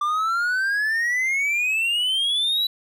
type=exponential sweep; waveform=triangle; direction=up; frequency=1174.7 to 3966 Hz; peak=-18 dBFS; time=0.01-2.67 s; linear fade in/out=5 ms; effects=none